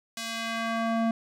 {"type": "tone with band-pass filter sweep", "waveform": "square", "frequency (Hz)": 227.5, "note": "A#3", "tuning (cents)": -42, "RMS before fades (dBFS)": -29, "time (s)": [0.17, 1.11], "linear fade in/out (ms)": 2, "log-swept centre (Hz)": [5500, 460], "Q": 0.72, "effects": []}